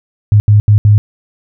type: tone bursts at uneven times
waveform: sine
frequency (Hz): 104.5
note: G#2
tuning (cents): +11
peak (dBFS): -3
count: 4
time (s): 0.32-0.4 / 0.48-0.6 / 0.68-0.78 / 0.85-0.98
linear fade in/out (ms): 0
effects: none